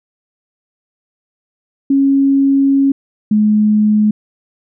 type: tone pair in turn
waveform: sine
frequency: 274.7 / 212 Hz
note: C#4 / G#3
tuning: -16 / +36 cents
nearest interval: major third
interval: 448 cents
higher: first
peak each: -8 / -8 dBFS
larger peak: neither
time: 1.9-2.92 / 3.31-4.11 s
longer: first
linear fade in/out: 5 ms
effects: none